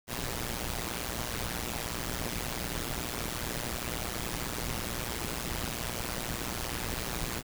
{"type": "noise with amplitude modulation", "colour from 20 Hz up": "pink", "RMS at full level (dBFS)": -31, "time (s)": [0.07, 7.43], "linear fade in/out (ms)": 50, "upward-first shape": "sine", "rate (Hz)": 119, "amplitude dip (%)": 95, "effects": []}